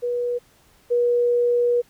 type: tone pair in turn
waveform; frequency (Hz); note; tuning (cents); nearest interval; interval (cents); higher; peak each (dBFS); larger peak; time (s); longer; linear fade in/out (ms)
sine; 485.2 / 482.1; B4 / B4; -31 / -42; unison; 11; first; -21 / -16; second; 0.02-0.39 / 0.9-1.82; second; 20
effects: pink hiss -57 dBFS RMS until 1.89 s